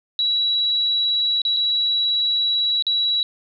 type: tone with dropouts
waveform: sine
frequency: 3906 Hz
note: B7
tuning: 20 cents flat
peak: -17 dBFS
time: 0.19-3.23 s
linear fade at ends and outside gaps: 1 ms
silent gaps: 1.418-1.451 / 1.565-1.569 / 2.824-2.867 s
effects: none